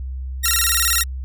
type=tone with vibrato; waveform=5% pulse; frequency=1600 Hz; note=G6; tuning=35 cents sharp; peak=-5 dBFS; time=0.43-1.04 s; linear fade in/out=20 ms; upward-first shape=square; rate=19 Hz; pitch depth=280 cents each way; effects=added 65 Hz sine -25 dBFS peak until 1.24 s